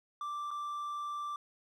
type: tone with dropouts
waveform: triangle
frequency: 1174.7 Hz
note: D6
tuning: in tune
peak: -34 dBFS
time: 0.21-1.36 s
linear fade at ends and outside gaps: 2 ms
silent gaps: 0.507-0.512 s
effects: none